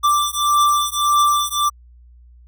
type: beating tone pair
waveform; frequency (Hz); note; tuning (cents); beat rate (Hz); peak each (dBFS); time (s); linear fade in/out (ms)
square; 1174.7 / 1176.4; D6 / D6; 0 / +3; 1.7; -18; 0.03-1.7; 20
effects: added 60 Hz sine -43 dBFS peak until 2.47 s